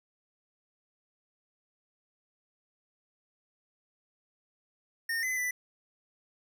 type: tone with pitch steps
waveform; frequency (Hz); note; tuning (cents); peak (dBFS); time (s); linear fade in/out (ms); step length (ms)
square; 1832 / 2028 / 1986; A#6 / B6 / B6; -31 / +45 / +9; -30; 5.09-5.51; 5; 140
effects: none